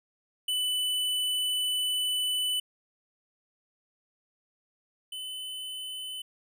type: tone pair in turn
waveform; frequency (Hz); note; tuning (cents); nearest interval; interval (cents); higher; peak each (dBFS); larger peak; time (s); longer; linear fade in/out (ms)
square; 2991 / 3022; F#7 / F#7; +18 / +36; unison; 18; second; -27 / -36; first; 0.48-2.6 / 5.12-6.22; first; 5
effects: none